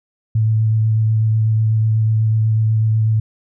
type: tone with vibrato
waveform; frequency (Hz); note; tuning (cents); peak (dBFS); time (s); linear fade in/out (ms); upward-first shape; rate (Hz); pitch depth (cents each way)
sine; 110; A2; 0; -12; 0.35-3.2; 5; sine; 8.1; 14
effects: none